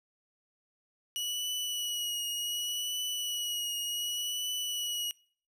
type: tone with vibrato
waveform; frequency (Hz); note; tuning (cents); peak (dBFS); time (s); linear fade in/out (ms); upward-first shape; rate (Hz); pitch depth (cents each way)
sawtooth; 2926; F#7; -20; -29; 1.16-5.11; 0; triangle; 0.67; 33
effects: noise-tail reverb RT60 0.5 s tail -24 dB re dry